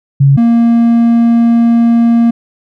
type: tone pair in turn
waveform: sine / triangle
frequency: 138.59 / 233.1 Hz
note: C#3 / A#3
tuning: 0 / 0 cents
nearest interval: major sixth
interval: 900 cents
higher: second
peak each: -3 dBFS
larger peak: neither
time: 0.2-0.37 / 0.37-2.31 s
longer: second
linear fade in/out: 10 ms
effects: none